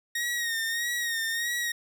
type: tone with vibrato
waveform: sawtooth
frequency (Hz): 1864.7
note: A#6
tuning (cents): 0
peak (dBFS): -24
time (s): 0.15-1.72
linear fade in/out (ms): 5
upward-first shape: sine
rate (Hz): 1.6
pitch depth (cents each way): 53
effects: none